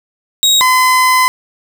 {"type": "tone pair in turn", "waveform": "30% pulse", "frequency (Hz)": [3791, 1019.9], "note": ["A#7", "C6"], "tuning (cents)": [28, -45], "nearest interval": "octave + major seventh", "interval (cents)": 2273, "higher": "first", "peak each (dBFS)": -5, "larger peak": "neither", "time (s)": [[0.43, 0.61], [0.61, 1.28]], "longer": "second", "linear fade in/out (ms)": 0, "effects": []}